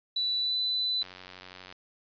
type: tone with pitch glide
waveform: sine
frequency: 3960 to 3997 Hz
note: B7 to B7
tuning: +4 to +20 cents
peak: -26 dBFS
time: 0.16-1.03 s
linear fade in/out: 5 ms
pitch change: +16 cents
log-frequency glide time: 0.4-0.56 s
type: click train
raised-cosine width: 0.2 ms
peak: -27 dBFS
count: 66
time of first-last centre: 1.02-1.725 s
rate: 92.2 Hz
effects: resampled to 11025 Hz